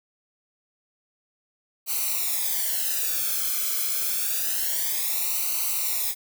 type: noise with flanger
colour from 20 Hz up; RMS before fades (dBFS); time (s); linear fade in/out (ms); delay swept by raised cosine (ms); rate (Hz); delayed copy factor
blue; -26; 1.86-6.15; 50; 0.58 to 1.09; 0.27; -0.95
effects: none